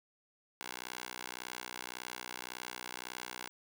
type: tone with high-pass filter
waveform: 10% pulse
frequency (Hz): 61.8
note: B1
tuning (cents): +2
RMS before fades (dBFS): -45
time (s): 0.61-3.49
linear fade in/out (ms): 0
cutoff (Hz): 890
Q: 0.51
effects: none